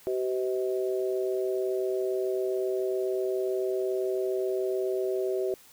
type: harmonic tone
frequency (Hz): 127.3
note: C3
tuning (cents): -47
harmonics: 3 / 4 / 5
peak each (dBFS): -27 / -35 / -34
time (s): 0.07-5.54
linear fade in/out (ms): 0
effects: white hiss -55 dBFS RMS until 5.72 s